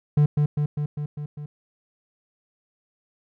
triangle tone with echo, 147.9 Hz, D3, 13 cents sharp, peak -12 dBFS, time 0.17-0.26 s, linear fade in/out 5 ms, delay 200 ms, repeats 6, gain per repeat -3 dB, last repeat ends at 1.46 s, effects none

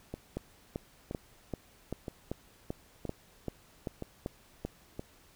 two click trains, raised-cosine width 2 ms, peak -24 / -21 dBFS, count 6 / 12, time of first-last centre 0.14-4.994 / 0.37-4.65 s, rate 1.03 / 2.57 Hz, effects pink hiss -61 dBFS RMS until 5.35 s

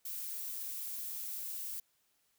violet noise with high-pass filter sweep, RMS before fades -41 dBFS, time 0.05-1.8 s, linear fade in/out 5 ms, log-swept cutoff 930 to 550 Hz, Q 1.1, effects white hiss -75 dBFS RMS until 2.38 s

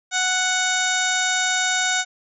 harmonic tone with a mistuned harmonic, 740 Hz, F#5, in tune, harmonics 1 / 2 / 3 / 4 / 5 / 6 / 7 / 8 / 9 / 10, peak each -27 / -23 / -28 / -33 / -26 / -36 / -36 / -31 / -32 / -27 dBFS, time 0.11-2.05 s, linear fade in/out 50 ms, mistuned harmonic 10, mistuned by -44 cents, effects none

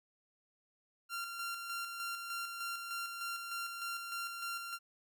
sawtooth tone with tremolo, 1381 Hz, F6, 20 cents flat, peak -34 dBFS, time 1.09-4.79 s, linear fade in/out 50 ms, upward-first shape square, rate 3.3 Hz, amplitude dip 40%, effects none

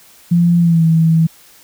sine tone with pitch glide, 172.2 to 162.54 Hz, F3 to E3, -24 to -24 cents, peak -8 dBFS, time 0.31-1.27 s, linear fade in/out 10 ms, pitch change -100 cents, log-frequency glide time 0.59-0.84 s, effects white hiss -45 dBFS RMS until 1.63 s

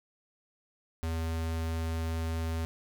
square tone, 81.6 Hz, E2, 17 cents flat, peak -31 dBFS, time 1.03-2.65 s, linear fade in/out 0 ms, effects none

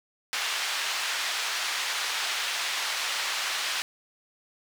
white band-pass noise, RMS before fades -30 dBFS, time 0.33-3.82 s, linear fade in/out 0 ms, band 990 to 4200 Hz, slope 12 dB/octave, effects none

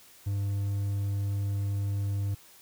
triangle tone, 100.1 Hz, G2, 37 cents sharp, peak -25 dBFS, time 0.26-2.35 s, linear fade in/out 10 ms, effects white hiss -55 dBFS RMS until 2.61 s

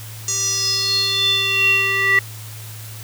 square tone with band-pass filter sweep, 391.1 Hz, G4, 4 cents flat, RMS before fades -18 dBFS, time 0.28-2.19 s, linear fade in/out 2 ms, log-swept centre 6600 to 2000 Hz, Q 8.6, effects added 109 Hz sine -33 dBFS peak until 3.03 s + white hiss -38 dBFS RMS until 3.03 s

